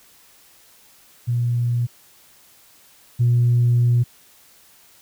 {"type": "tone pair in turn", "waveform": "sine", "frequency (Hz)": [120, 120.5], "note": ["B2", "B2"], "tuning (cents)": [-49, -42], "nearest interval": "unison", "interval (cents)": 7, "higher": "second", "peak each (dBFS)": [-17, -12], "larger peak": "second", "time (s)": [[1.27, 1.87], [3.19, 4.04]], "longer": "second", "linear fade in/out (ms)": 20, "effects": ["tanh soft clip ceiling -10 dBFS", "white hiss -52 dBFS RMS until 5.01 s"]}